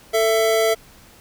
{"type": "tone pair together", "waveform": "square", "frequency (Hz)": [443.8, 665.6], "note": ["A4", "E5"], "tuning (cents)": [15, 17], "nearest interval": "perfect fifth", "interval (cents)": 702, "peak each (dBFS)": -19, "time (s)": [0.13, 0.75], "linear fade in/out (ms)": 20, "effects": ["pink hiss -48 dBFS RMS until 1.2 s"]}